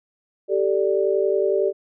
sine chord, G suspended second, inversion none, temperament equal with one note detuned, 389.1 / 440 / 587.3 Hz, G4 / A4 / D5, -13 / 0 / 0 cents, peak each -20 / -23 / -23 dBFS, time 0.48-1.73 s, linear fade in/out 50 ms, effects none

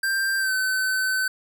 square tone with pitch glide, 1579 to 1523.5 Hz, G6 to G6, +12 to -50 cents, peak -22 dBFS, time 0.03-1.28 s, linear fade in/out 5 ms, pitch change -62 cents, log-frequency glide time 0.38-0.53 s, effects none

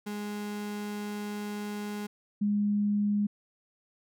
35% pulse / sine tone pair in turn, 207.4 / 206 Hz, G#3 / G#3, -2 / -14 cents, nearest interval unison, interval 12 cents, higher first, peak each -32 / -24 dBFS, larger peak second, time 0.06-2.07 / 2.41-3.27 s, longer first, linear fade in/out 10 ms, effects none

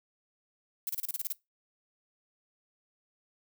violet noise bursts, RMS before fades -33 dBFS, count 9, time 0.87-1.324 s, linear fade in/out 0 ms, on 22 ms, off 32 ms, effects noise-tail reverb RT60 0.2 s tail -21 dB re dry

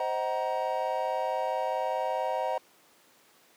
triangle chord, C half-diminished seventh, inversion none, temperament just, 523.3 / 627.9 / 753.5 / 941.9 Hz, C5 / Eb5 / Gb5 / Bb5, 0 / +16 / +31 / +18 cents, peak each -31 dBFS, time 0-2.58 s, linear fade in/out 2 ms, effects pink hiss -60 dBFS RMS until 3.56 s + high-pass 300 Hz 12 dB/octave

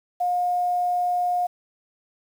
sine tone, 714 Hz, F5, 38 cents sharp, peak -20 dBFS, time 0.2-1.47 s, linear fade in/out 10 ms, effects 8-bit

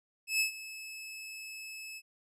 sawtooth tone with ADSR envelope, 2599 Hz, E7, 25 cents flat, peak -22 dBFS, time 0.27-2.02 s, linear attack 130 ms, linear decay 110 ms, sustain -17 dB, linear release 50 ms, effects resampled to 32000 Hz

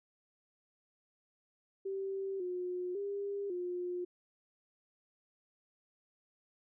sine tone with pitch steps, 388.3 / 360.4 / 401.5 / 356.6 Hz, G4 / F#4 / G4 / F4, -16 / -45 / +41 / +36 cents, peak -35 dBFS, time 1.85-4.05 s, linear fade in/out 10 ms, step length 550 ms, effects none

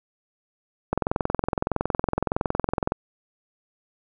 click train, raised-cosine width 1 ms, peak -8 dBFS, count 44, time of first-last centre 0.93-2.921 s, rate 21.6 Hz, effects none

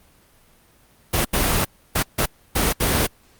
pink noise bursts at uneven times, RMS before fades -19 dBFS, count 6, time 1.13-1.25 / 1.33-1.65 / 1.95-2.03 / 2.18-2.26 / 2.55-2.73 / 2.8-3.07 s, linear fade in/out 10 ms, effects pink hiss -55 dBFS RMS until 3.39 s + Opus 32 kbps

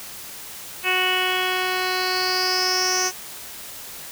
10% pulse tone with low-pass filter sweep, 369.2 Hz, F#4, 4 cents flat, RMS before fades -22 dBFS, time 0.83-3.12 s, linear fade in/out 50 ms, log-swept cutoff 2700 to 6200 Hz, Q 8.2, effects white hiss -37 dBFS RMS until 4.11 s

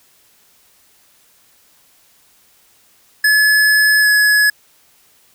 square tone with pitch glide, 1710 to 1694.3 Hz, A6 to G#6, -50 to +34 cents, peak -10 dBFS, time 3.24-4.5 s, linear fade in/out 5 ms, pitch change -16 cents, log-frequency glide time 4.01-4.07 s, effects white hiss -53 dBFS RMS until 5.34 s

